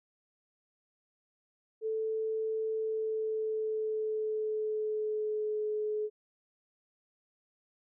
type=tone with pitch glide; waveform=sine; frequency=440 to 425.7 Hz; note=A4 to G#4; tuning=0 to +43 cents; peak=-30 dBFS; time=1.81-6.1 s; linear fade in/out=50 ms; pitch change=-57 cents; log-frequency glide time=2.74-5.66 s; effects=none